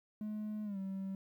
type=tone with pitch glide; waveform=triangle; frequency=212.6 to 192.72 Hz; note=G#3 to G3; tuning=+41 to -29 cents; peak=-35 dBFS; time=0.21-1.15 s; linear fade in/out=2 ms; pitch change=-170 cents; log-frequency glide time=0.64-0.78 s; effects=tanh soft clip ceiling -31 dBFS + 12-bit